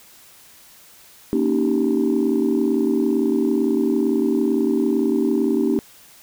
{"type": "chord", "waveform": "sine", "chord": "Eb dominant seventh", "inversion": "second", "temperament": "just", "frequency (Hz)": [233.3, 280, 311.1, 388.9], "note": ["Bb3", "Db4", "Eb4", "G4"], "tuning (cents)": [2, 18, 0, -14], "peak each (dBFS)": -21, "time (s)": [1.33, 5.79], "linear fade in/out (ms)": 0, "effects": ["tanh soft clip ceiling -9 dBFS", "white hiss -48 dBFS RMS until 6.22 s"]}